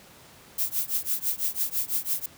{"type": "noise with tremolo", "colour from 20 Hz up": "violet", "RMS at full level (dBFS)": -24, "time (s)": [0.58, 2.26], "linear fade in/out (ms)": 5, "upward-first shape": "triangle", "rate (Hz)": 6, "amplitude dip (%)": 100, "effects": ["pink hiss -51 dBFS RMS until 2.37 s", "high-pass 80 Hz 12 dB/octave"]}